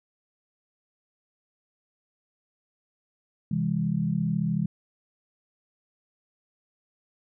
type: chord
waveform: sine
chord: C augmented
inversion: none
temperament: equal with one note detuned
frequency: 130.81 / 164.81 / 203.4 Hz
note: C3 / E3 / G#3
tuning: 0 / 0 / -36 cents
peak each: -31 / -26 / -28 dBFS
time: 3.51-4.66 s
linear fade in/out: 5 ms
effects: none